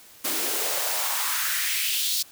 white noise with high-pass filter sweep, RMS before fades -26 dBFS, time 0.24-2.23 s, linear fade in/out 10 ms, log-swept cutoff 250 to 4400 Hz, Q 2.6, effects white hiss -50 dBFS RMS until 2.31 s

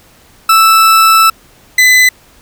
40% pulse tone pair in turn, 1318.5 / 2011 Hz, E6 / B6, 0 / +31 cents, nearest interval perfect fifth, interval 731 cents, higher second, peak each -3 dBFS, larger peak neither, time 0.49-1.3 / 1.78-2.09 s, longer first, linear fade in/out 5 ms, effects pink hiss -44 dBFS RMS until 2.41 s

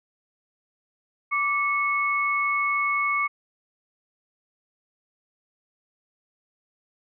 sine tone pair together, 1164.3 / 2198 Hz, D6 / C#7, -15 / -15 cents, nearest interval major seventh, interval 1100 cents, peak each -24 dBFS, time 1.31-3.28 s, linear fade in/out 20 ms, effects none

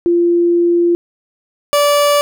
sine / 30% pulse tone pair in turn, 345 / 580.2 Hz, F4 / D5, -21 / -21 cents, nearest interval major sixth, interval 900 cents, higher second, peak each -9 / -7 dBFS, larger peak second, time 0.06-0.95 / 1.73-2.21 s, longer first, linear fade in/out 0 ms, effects none

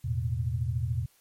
sine chord, E suspended fourth, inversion none, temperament just, 82.41 / 109.88 / 123.61 Hz, E2 / A2 / B2, 0 / -2 / +2 cents, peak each -32 / -31 / -30 dBFS, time 0.04-1.06 s, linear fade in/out 10 ms, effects white hiss -64 dBFS RMS until 1.2 s + MP3 64 kbps

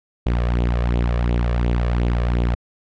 sawtooth tone with flanger, 59.5 Hz, A#1, 36 cents sharp, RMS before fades -19 dBFS, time 0.26-2.55 s, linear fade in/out 5 ms, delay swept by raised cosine 0.28 to 1.78 ms, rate 2.8 Hz, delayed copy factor +0.6, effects low-pass 3000 Hz 12 dB/octave

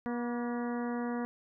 harmonic tone with a mistuned harmonic, 240.3 Hz, B3, 47 cents flat, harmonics 1 / 2 / 3 / 4 / 5 / 6 / 7 / 8, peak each -33 / -39 / -43 / -45 / -47 / -49 / -50 / -51 dBFS, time 0.06-1.25 s, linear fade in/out 0 ms, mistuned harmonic 5, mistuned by -46 cents, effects none

